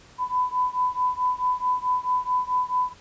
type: beating tone pair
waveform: sine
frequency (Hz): 999 / 1003.6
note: B5 / B5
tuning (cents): +20 / +28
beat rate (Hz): 4.6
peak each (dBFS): -24 / -25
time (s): 0.18-2.94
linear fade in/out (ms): 50
effects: pink hiss -51 dBFS RMS until 3 s + resampled to 16000 Hz